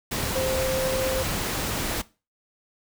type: tone in noise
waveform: sine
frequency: 523.3 Hz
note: C5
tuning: in tune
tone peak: -25 dBFS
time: 0.35-1.23 s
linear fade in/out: 10 ms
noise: pink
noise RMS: -28 dBFS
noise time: 0.11-2.02 s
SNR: 0 dB
effects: noise-tail reverb RT60 0.3 s tail -19 dB re dry